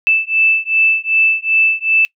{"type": "beating tone pair", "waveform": "sine", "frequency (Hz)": [2637, 2639.6], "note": ["E7", "E7"], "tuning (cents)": [0, 2], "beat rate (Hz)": 2.6, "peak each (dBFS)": -14, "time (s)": [0.07, 2.05], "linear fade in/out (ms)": 0, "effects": ["noise-tail reverb RT60 0.1 s tail -23 dB re dry"]}